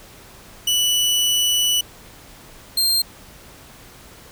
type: tone pair in turn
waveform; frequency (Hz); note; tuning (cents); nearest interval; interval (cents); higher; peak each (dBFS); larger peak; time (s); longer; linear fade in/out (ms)
sawtooth; 2960 / 4186; F#7 / C8; 0 / 0; tritone; 600; second; -13; neither; 0.67-1.81 / 2.77-3.02; first; 5
effects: pink hiss -44 dBFS RMS until 4.31 s